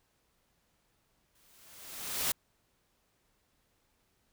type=noise with exponential growth; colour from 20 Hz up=white; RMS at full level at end=-29 dBFS; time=1.35-2.32 s; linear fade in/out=5 ms; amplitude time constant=210 ms; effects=pink hiss -74 dBFS RMS until 4.32 s